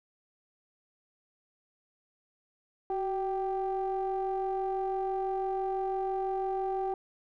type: ring-modulated tone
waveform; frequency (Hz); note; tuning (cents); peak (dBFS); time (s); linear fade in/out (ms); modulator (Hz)
triangle; 200; G3; +35; -24; 2.9-6.94; 2; 577
effects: none